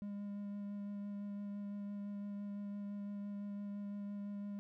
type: tone with vibrato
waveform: triangle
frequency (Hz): 203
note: G#3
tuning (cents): -39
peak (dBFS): -39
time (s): 0.02-4.59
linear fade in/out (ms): 0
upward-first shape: sine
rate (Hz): 5.9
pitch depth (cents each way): 11
effects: none